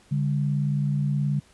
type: tone pair together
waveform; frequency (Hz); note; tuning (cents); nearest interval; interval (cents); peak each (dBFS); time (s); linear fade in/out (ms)
sine; 143.8 / 202.6; D3 / G#3; -36 / -43; tritone; 593; -22 / -29; 0.11-1.4; 10
effects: pink hiss -57 dBFS RMS until 1.53 s + resampled to 24000 Hz